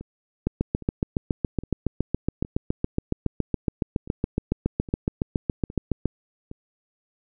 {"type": "two click trains", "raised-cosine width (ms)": 3, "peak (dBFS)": [-24, -9], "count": [9, 41], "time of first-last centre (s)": [[0.01, 6.514], [0.47, 6.057]], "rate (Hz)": [1.23, 7.16], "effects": []}